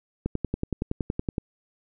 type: click train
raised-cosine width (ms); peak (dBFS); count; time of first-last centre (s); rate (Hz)
3; -13; 13; 0.26-1.381; 10.7
effects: none